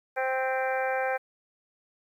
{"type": "harmonic tone with a mistuned harmonic", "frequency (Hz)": 261.6, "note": "C4", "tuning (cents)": 0, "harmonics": [2, 3, 4, 5, 6, 7, 8, 9], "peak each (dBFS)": [-29, -30, -42, -41, -33, -40, -42, -39], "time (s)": [0.16, 1.18], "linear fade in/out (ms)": 20, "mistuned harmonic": 8, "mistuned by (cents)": -31, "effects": ["10-bit"]}